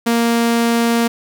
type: tone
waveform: sawtooth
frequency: 233.1 Hz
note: A#3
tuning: in tune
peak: -9 dBFS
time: 0.06-1.08 s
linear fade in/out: 10 ms
effects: none